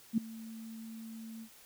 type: tone with ADSR envelope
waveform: sine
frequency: 224.3 Hz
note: A3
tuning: 34 cents sharp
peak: -23 dBFS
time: 0.13-1.49 s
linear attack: 47 ms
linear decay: 5 ms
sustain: -20 dB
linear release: 70 ms
effects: white hiss -58 dBFS RMS until 1.65 s